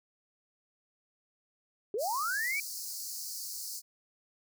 sine linear sweep, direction up, 376.1 to 2349 Hz, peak -30 dBFS, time 1.94-2.6 s, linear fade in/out 2 ms
pink high-pass noise, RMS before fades -40 dBFS, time 1.98-3.82 s, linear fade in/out 50 ms, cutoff 4400 Hz, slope 96 dB/octave
effects none

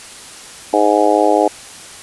harmonic tone, 104.5 Hz, G#2, 11 cents sharp, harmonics 3 / 4 / 5 / 6 / 7 / 8, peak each -17 / -17 / -17 / -17 / -17 / -17 dBFS, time 0.73-1.48 s, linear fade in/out 5 ms, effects white hiss -35 dBFS RMS until 2.02 s + resampled to 24000 Hz

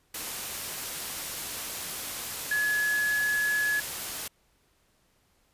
sine tone in noise, 1697 Hz, G#6, 37 cents sharp, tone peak -24 dBFS, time 2.51-3.8 s, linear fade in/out 5 ms, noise white, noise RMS -35 dBFS, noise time 0.14-4.28 s, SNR +8 dB, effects pink hiss -68 dBFS RMS until 5.53 s + resampled to 32000 Hz

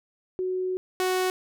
sine / sawtooth tone pair in turn, 370 / 370 Hz, F#4 / F#4, 0 / 0 cents, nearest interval unison, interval 0 cents, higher neither, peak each -25 / -19 dBFS, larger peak second, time 0.39-0.77 / 1-1.3 s, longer first, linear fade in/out 0 ms, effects none

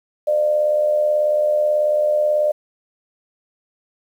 sine tone with amplitude modulation, 600 Hz, D5, 37 cents sharp, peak -12 dBFS, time 0.27-2.52 s, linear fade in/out 10 ms, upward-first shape sine, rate 78.3 Hz, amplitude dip 50%, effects 8-bit

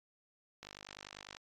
click train, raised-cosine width 0.2 ms, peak -29 dBFS, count 38, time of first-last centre 0.63-1.369 s, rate 50.1 Hz, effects AAC 32 kbps

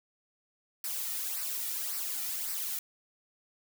blue noise with flanger, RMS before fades -35 dBFS, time 0.84-2.79 s, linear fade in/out 2 ms, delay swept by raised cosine 0.29 to 1.89 ms, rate 1.8 Hz, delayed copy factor -0.65, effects none

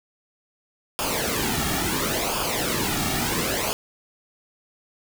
pink noise with flanger, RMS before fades -25 dBFS, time 0.99-3.73 s, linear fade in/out 0 ms, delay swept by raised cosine 0.5 to 2 ms, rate 0.72 Hz, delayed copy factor -0.7, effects none

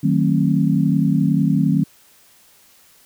sine chord, D# diminished seventh, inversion none, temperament just, 155.56 / 186.68 / 224 / 268.8 Hz, D#3 / F#3 / A3 / C4, 0 / +16 / +31 / +47 cents, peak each -18 / -19 / -21 / -20 dBFS, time 0.03-1.84 s, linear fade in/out 10 ms, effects white hiss -52 dBFS RMS until 3.05 s

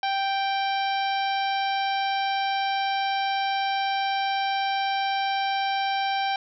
harmonic tone, 784 Hz, G5, in tune, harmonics 1 / 2 / 3 / 4 / 5 / 6 / 7, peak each -24 / -33 / -34 / -35 / -37 / -42 / -41 dBFS, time 0.03-6.36 s, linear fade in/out 2 ms, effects none

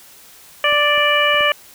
harmonic tone, 587.3 Hz, D5, in tune, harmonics 1 / 2 / 3 / 4 / 5, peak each -19 / -19 / -19 / -19 / -19 dBFS, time 0.64-1.52 s, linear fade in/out 2 ms
clicks, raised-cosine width 2 ms, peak -24 / -25 / -27 / -22 dBFS, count 4, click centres 0.726 / 0.978 / 1.344 / 1.408 s
effects white hiss -44 dBFS RMS until 1.74 s

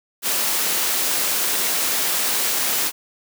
white high-pass noise, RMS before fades -21 dBFS, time 0.22-2.92 s, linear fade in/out 50 ms, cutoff 220 Hz, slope 12 dB/octave, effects none

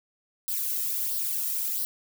violet noise with flanger, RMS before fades -29 dBFS, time 0.48-1.85 s, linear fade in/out 0 ms, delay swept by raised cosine 0.21 to 1.61 ms, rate 1.5 Hz, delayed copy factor +0.55, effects none

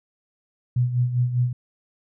sine tone with tremolo, 123.47 Hz, B2, in tune, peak -16 dBFS, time 0.76-1.53 s, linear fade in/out 5 ms, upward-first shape sine, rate 5 Hz, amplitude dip 65%, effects none

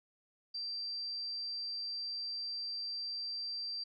sine tone, 4699 Hz, D8, in tune, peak -37 dBFS, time 0.54-3.84 s, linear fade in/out 10 ms, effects none

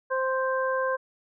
harmonic tone, 523.3 Hz, C5, in tune, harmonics 1 / 2 / 3, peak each -26 / -29 / -31 dBFS, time 0.1-0.97 s, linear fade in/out 20 ms, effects none

